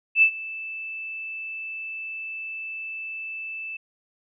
sine tone with ADSR envelope, 2637 Hz, E7, in tune, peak -11 dBFS, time 0.15-3.77 s, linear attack 71 ms, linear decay 82 ms, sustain -20 dB, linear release 7 ms, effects none

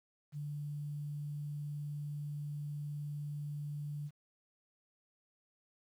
sine tone with quantisation, 146.8 Hz, D3, in tune, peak -38 dBFS, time 0.32-4.11 s, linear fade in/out 50 ms, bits 11, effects none

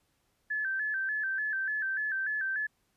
sine tone with vibrato, 1637 Hz, G#6, 25 cents flat, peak -29 dBFS, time 0.5-2.67 s, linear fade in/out 10 ms, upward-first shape square, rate 3.4 Hz, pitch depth 85 cents each way, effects pink hiss -74 dBFS RMS until 2.96 s + resampled to 32000 Hz

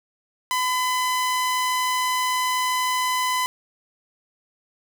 sawtooth tone, 1009 Hz, B5, 37 cents sharp, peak -17 dBFS, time 0.51-3.46 s, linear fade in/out 0 ms, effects 8-bit

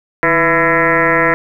sine tone with frequency modulation, 1174.7 Hz, D6, in tune, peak -9 dBFS, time 0.23-1.34 s, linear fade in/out 0 ms, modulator 170 Hz, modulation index 5.3, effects 8-bit

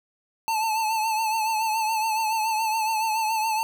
square tone with vibrato, 880 Hz, A5, in tune, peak -23 dBFS, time 0.48-3.63 s, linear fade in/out 0 ms, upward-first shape triangle, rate 7.1 Hz, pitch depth 61 cents each way, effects none

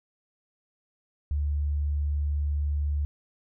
sine tone, 73 Hz, D2, 10 cents flat, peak -24 dBFS, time 1.31-3.05 s, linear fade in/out 0 ms, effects none

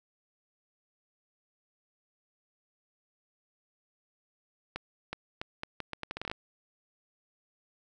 accelerating click train, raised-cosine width 0.3 ms, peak -19 dBFS, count 14, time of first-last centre 4.76-6.315 s, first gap 370 ms, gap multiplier 0.77, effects none

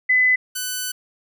sine / 5% pulse tone pair in turn, 2011 / 1500 Hz, B6 / F#6, +31 / +23 cents, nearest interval perfect fourth, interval 508 cents, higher first, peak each -13 dBFS, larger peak neither, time 0.09-0.36 / 0.55-0.92 s, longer second, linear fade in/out 10 ms, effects none

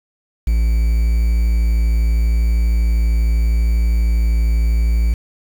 triangle tone with quantisation, 56.3 Hz, A1, 40 cents sharp, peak -10 dBFS, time 0.47-5.14 s, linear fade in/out 5 ms, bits 6, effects none

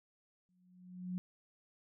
sine tone with exponential growth, 181.4 Hz, F#3, 34 cents flat, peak -34 dBFS, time 0.49-1.18 s, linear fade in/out 0 ms, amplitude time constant 150 ms, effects none

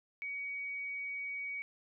sine tone, 2255 Hz, C#7, 29 cents sharp, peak -37 dBFS, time 0.22-1.62 s, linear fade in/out 0 ms, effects none

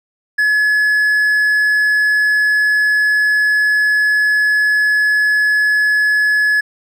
triangle tone, 1702 Hz, G#6, 42 cents sharp, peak -9 dBFS, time 0.38-6.61 s, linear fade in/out 10 ms, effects none

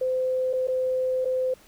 sine tone with dropouts, 514 Hz, C5, 31 cents flat, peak -22 dBFS, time 0.01-1.54 s, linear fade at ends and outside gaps 5 ms, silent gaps 0.53-0.534 / 0.673-0.682 / 1.248-1.254 s, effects pink hiss -55 dBFS RMS until 1.67 s

